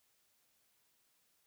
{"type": "silence", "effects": ["white hiss -75 dBFS RMS until 1.46 s"]}